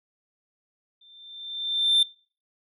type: tone with exponential growth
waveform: sine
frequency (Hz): 3571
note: A7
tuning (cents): +25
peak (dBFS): -13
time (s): 1.01-2.03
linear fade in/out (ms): 5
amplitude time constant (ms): 220
effects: noise-tail reverb RT60 0.4 s tail -22 dB re dry + tanh soft clip ceiling -15 dBFS